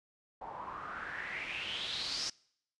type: noise with low-pass filter sweep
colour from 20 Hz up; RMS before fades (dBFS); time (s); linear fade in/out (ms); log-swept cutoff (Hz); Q
white; -40; 0.41-2.3; 5; 810 to 5500; 5.6
effects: noise-tail reverb RT60 0.7 s tail -25 dB re dry + resampled to 24000 Hz